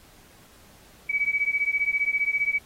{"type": "beating tone pair", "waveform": "sine", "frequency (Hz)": [2272, 2287], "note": ["C#7", "D7"], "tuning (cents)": [42, -47], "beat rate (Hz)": 15, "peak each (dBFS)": -25, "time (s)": [1.09, 2.59], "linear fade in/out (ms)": 10, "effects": ["pink hiss -54 dBFS RMS until 2.65 s", "AAC 48 kbps"]}